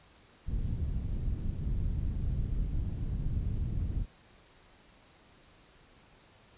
pink low-pass noise, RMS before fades -32 dBFS, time 0.46-4.06 s, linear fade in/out 50 ms, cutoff 120 Hz, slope 12 dB/octave, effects pink hiss -60 dBFS RMS until 6.57 s + resampled to 8000 Hz

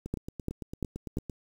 two click trains, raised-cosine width 3 ms, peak -24 / -17 dBFS, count 12 / 4, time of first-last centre 0.06-1.297 / 0.14-1.171 s, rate 8.89 / 2.91 Hz, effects 8-bit

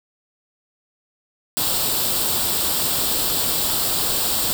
white noise with comb filter, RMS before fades -21 dBFS, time 1.57-4.53 s, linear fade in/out 0 ms, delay 0.24 ms, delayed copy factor +0.6, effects none

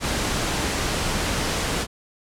pink noise, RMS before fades -24 dBFS, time 0-1.87 s, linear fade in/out 50 ms, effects low-pass 9000 Hz 12 dB/octave

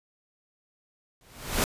pink noise with exponential growth, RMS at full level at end -21 dBFS, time 1.21-1.64 s, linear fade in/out 1 ms, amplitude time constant 92 ms, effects resampled to 32000 Hz

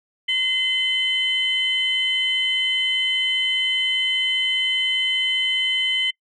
sine tone pair together, 2053 / 3055 Hz, C7 / G7, -33 / -45 cents, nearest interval perfect fifth, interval 688 cents, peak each -22 / -19 dBFS, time 0.28-6.11 s, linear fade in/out 10 ms, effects noise-tail reverb RT60 0.1 s tail -25 dB re dry + tanh soft clip ceiling -13 dBFS

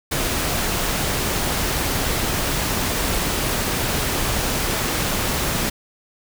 pink noise, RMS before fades -22 dBFS, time 0.11-5.7 s, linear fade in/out 10 ms, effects none

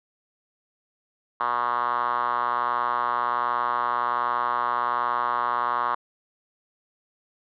5% pulse tone with band-pass filter, 121.3 Hz, B2, 31 cents flat, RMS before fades -25 dBFS, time 1.4-5.95 s, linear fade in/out 5 ms, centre 1100 Hz, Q 4.4, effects resampled to 11025 Hz

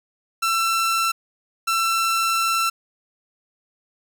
sawtooth tone bursts at uneven times, 1342 Hz, E6, 31 cents sharp, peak -15 dBFS, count 2, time 0.42-1.12 / 1.67-2.7 s, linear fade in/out 10 ms, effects none

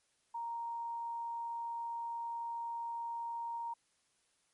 sine tone, 932.3 Hz, A#5, in tune, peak -37 dBFS, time 0.34-3.74 s, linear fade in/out 10 ms, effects white hiss -75 dBFS RMS until 4.53 s + MP3 48 kbps

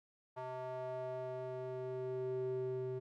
square tone with band-pass filter sweep, 128.3 Hz, C3, 34 cents flat, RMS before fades -41 dBFS, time 0.36-3 s, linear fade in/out 20 ms, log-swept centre 800 to 320 Hz, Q 3.4, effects none

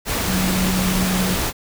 sine tone in noise, 185.6 Hz, F#3, 6 cents sharp, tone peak -19 dBFS, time 0.26-1.37 s, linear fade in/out 50 ms, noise pink, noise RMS -22 dBFS, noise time 0.05-1.53 s, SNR 0 dB, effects none

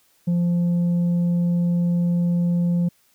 sine tone with tanh clipping, 173.7 Hz, F3, 9 cents flat, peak -18 dBFS, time 0.27-2.89 s, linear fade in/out 10 ms, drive 3 dB, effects white hiss -61 dBFS RMS until 3.14 s

